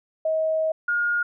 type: tone pair in turn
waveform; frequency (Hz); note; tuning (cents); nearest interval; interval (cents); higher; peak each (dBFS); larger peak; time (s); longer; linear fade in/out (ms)
sine; 635 / 1425.5; D#5 / F6; +35 / +35; octave + major second; 1400; second; -20; neither; 0.25-0.72 / 0.88-1.23; first; 5
effects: none